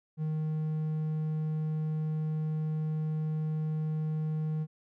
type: tone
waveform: triangle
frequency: 155.56 Hz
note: D#3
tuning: in tune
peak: -27 dBFS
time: 0.17-4.67 s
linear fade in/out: 50 ms
effects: none